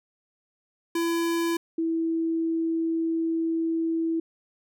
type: tone pair in turn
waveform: square / sine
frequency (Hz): 335.9 / 327.7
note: E4 / E4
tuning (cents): +33 / -10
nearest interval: unison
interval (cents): 43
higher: first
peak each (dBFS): -24 / -23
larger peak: second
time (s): 0.95-1.57 / 1.78-4.2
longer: second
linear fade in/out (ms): 5
effects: none